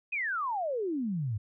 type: exponential sweep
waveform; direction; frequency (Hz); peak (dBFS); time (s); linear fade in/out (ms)
sine; down; 2577 to 98; -29; 0.12-1.38; 10
effects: none